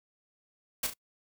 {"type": "noise with echo", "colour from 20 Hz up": "white", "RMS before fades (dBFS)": -30, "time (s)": [0.83, 0.87], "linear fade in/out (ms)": 5, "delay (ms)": 34, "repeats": 2, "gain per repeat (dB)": -8, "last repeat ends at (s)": 0.938, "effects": ["noise-tail reverb RT60 0.1 s tail -25 dB re dry"]}